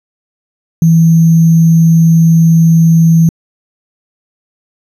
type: tone with sample-and-hold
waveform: sine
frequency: 164.3 Hz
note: E3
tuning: 5 cents flat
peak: -3 dBFS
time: 0.82-3.29 s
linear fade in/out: 2 ms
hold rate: 6300 Hz
effects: resampled to 32000 Hz